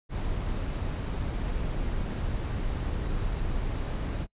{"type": "noise", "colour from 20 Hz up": "brown", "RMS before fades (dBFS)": -30, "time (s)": [0.09, 4.27], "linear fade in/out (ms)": 50, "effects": ["noise-tail reverb RT60 0.1 s tail -25 dB re dry", "resampled to 8000 Hz"]}